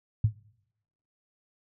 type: tone with exponential decay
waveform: sine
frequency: 108.4 Hz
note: A2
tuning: 25 cents flat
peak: -16 dBFS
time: 0.24-0.36 s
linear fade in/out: 5 ms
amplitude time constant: 25 ms
effects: noise-tail reverb RT60 0.9 s tail -25 dB re dry